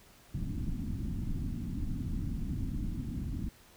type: low-pass noise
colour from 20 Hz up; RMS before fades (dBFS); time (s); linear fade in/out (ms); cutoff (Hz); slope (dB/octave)
pink; -35; 0.34-3.49; 5; 290; 48
effects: pink hiss -59 dBFS RMS until 3.76 s